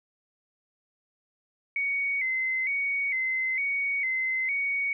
sine tone with vibrato, 2146 Hz, C7, 43 cents sharp, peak -25 dBFS, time 1.76-4.93 s, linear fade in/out 2 ms, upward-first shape square, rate 1.1 Hz, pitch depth 72 cents each way, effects none

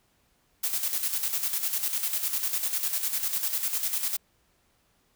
blue noise with tremolo, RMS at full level -27 dBFS, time 0.63-4.17 s, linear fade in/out 10 ms, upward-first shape square, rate 10 Hz, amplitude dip 55%, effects pink hiss -68 dBFS RMS until 5.15 s

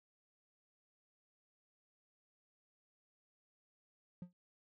triangle tone with exponential decay, 177.7 Hz, F3, 30 cents sharp, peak -39 dBFS, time 4.22-4.33 s, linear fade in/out 2 ms, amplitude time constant 23 ms, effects none

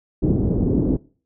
white low-pass noise, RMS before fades -19 dBFS, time 0.22-0.97 s, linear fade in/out 10 ms, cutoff 340 Hz, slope 24 dB/octave, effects noise-tail reverb RT60 0.4 s tail -21 dB re dry

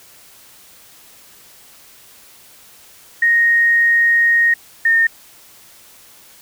sine tone pair in turn, 1864.7 / 1829.5 Hz, A#6 / A#6, 0 / -33 cents, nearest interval unison, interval 33 cents, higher first, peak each -10 dBFS, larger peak neither, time 3.22-4.54 / 4.85-5.07 s, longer first, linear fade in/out 5 ms, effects white hiss -45 dBFS RMS until 6.41 s

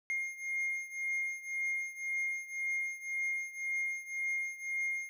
triangle beating tone pair, 2128 / 2129.9 Hz, C7 / C7, +29 / +30 cents, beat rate 1.9 Hz, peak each -34 / -37 dBFS, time 0.1-5.09 s, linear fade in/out 0 ms, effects none

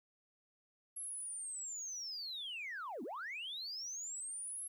sine linear two-way sweep, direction down then up, 11230 to 212.8 to 11230 Hz, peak -40 dBFS, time 0.96-4.68 s, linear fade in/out 10 ms, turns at 3.03 s, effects tanh soft clip ceiling -38 dBFS + 12-bit

